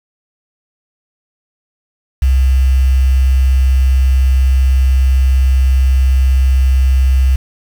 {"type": "tone with quantisation", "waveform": "sine", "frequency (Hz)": 65.41, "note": "C2", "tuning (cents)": 0, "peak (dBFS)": -7, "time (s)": [2.22, 7.36], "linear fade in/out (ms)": 5, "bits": 5, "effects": []}